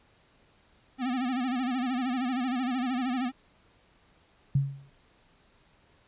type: tone with vibrato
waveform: square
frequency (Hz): 253.2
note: B3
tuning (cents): +43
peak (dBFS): -28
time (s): 0.98-3.32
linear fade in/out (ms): 50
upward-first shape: sine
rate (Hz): 13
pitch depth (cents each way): 100
type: tone with exponential decay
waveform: sine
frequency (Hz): 138.3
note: C#3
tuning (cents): -4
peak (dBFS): -18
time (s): 4.55-4.9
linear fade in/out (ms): 5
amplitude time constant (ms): 76
effects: pink hiss -63 dBFS RMS until 6.07 s + resampled to 8000 Hz